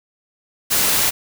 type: noise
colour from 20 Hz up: white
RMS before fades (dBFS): -17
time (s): 0.7-1.11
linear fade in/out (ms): 20
effects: none